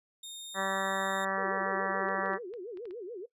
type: tone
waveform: sawtooth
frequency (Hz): 3674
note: A#7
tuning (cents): -26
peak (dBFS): -39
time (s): 0.23-1.25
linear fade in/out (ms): 5
type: harmonic tone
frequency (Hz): 193.1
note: G3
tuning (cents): -26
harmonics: 1 / 2 / 3 / 4 / 5 / 6 / 7 / 8 / 9 / 10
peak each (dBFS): -41 / -42 / -36 / -38 / -39 / -36 / -40 / -41 / -37 / -41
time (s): 0.54-2.39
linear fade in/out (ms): 50
type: tone with vibrato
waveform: sine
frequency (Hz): 414.9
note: G#4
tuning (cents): -2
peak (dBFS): -38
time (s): 1.37-3.26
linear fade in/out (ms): 10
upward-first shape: sine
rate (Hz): 7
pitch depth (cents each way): 290
type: clicks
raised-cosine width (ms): 0.3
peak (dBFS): -39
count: 7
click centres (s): 2.087 / 2.259 / 2.335 / 2.538 / 2.773 / 2.855 / 2.909
effects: noise-tail reverb RT60 0.1 s tail -19 dB re dry + resampled to 32000 Hz